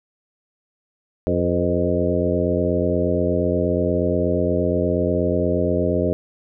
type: harmonic tone with a mistuned harmonic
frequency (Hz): 88.4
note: F2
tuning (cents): +22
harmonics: 1 / 2 / 3 / 4 / 5 / 6 / 7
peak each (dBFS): -25 / -25 / -25 / -25 / -25 / -25 / -25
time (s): 1.27-6.13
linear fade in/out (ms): 0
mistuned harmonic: 6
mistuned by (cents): -41
effects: none